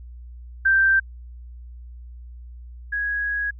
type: tone pair in turn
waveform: sine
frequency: 1568 / 1658.8 Hz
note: G6 / G#6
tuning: 0 / -3 cents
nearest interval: minor second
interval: 97 cents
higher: second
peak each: -14 / -22 dBFS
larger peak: first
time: 0.65-1 / 2.92-3.51 s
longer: second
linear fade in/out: 10 ms
effects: added 60 Hz sine -37 dBFS peak until 3.59 s